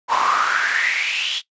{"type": "noise with high-pass filter sweep", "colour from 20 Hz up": "brown", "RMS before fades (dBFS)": -20, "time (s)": [0.08, 1.42], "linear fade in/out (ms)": 50, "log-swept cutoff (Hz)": [920, 3400], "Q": 6.5, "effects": ["noise-tail reverb RT60 0.1 s tail -18 dB re dry", "resampled to 16000 Hz"]}